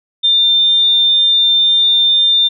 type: tone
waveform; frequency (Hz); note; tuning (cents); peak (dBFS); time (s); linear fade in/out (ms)
sine; 3601; A7; +39; -8; 0.23-2.49; 20
effects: none